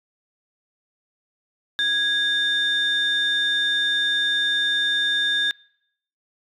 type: tone pair together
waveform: sine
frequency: 1655 / 3610 Hz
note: G#6 / A7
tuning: -6 / +44 cents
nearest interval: octave + major second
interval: 1350 cents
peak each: -21 / -20 dBFS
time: 1.79-5.51 s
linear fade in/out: 0 ms
effects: noise-tail reverb RT60 0.7 s tail -25 dB re dry + tanh soft clip ceiling -14 dBFS